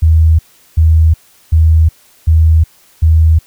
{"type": "tone bursts", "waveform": "sine", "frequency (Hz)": 80, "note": "D#2", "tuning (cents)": 49, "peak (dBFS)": -4, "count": 5, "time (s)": [0.02, 3.39], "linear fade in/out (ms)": 10, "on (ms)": 370, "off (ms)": 380, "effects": ["white hiss -47 dBFS RMS until 3.46 s"]}